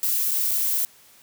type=noise with dropouts; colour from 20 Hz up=violet; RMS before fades=-23 dBFS; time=0.03-0.85 s; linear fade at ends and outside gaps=0 ms; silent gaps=0.311-0.316 / 0.509-0.514 s; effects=white hiss -53 dBFS RMS until 1.22 s + high-pass 60 Hz 12 dB/octave

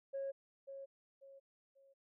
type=tone with echo; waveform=sine; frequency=547 Hz; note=C#5; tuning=23 cents flat; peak=-37 dBFS; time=0.13-0.32 s; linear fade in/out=20 ms; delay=540 ms; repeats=3; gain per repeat=-9 dB; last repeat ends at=1.94 s; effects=tanh soft clip ceiling -35 dBFS

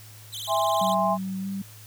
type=tone with vibrato; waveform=sawtooth; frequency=3520 Hz; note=A7; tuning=in tune; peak=-30 dBFS; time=0.32-0.95 s; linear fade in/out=20 ms; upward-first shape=sine; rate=20 Hz; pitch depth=250 cents each way
type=chord; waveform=sine; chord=E augmented; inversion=none; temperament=equal with one note detuned; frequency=659.3 / 819.6 / 1046.5 Hz; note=E5 / G#5 / B#5; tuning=0 / -23 / 0 cents; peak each=-25 dBFS; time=0.47-1.18 s; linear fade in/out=50 ms
type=tone with pitch glide; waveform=sine; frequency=190.1 to 195.44 Hz; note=F#3 to G3; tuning=+47 to -5 cents; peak=-28 dBFS; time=0.81-1.62 s; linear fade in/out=5 ms; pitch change=+48 cents; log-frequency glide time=1.4-1.47 s
effects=added 107 Hz sine -46 dBFS peak until 1.86 s + white hiss -49 dBFS RMS until 1.86 s

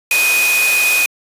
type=tone in noise; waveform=sine; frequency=2489 Hz; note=D#7; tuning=in tune; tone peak=-12 dBFS; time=0.11-1.06 s; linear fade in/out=2 ms; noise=white; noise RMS=-18 dBFS; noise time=0.11-1.06 s; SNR=+3 dB; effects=high-pass 400 Hz 12 dB/octave + resampled to 32000 Hz

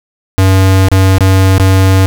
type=tone with dropouts; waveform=square; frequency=95.2 Hz; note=F#2; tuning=50 cents sharp; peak=-5 dBFS; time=0.38-2.06 s; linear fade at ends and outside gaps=0 ms; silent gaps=0.885-0.916 / 1.183-1.207 / 1.581-1.598 s; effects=none

